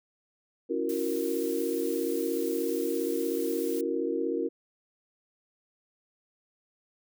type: chord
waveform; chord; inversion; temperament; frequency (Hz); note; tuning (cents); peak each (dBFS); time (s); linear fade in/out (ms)
sine; F# dominant seventh; second; equal with one note detuned; 277.2 / 333.1 / 370 / 466.2; C#4 / E4 / F#4 / A#4; 0 / +18 / 0 / 0; -34 / -32 / -33 / -31; 0.69-4.49; 20
type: noise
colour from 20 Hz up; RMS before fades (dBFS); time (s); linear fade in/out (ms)
blue; -42; 0.89-3.81; 2
effects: none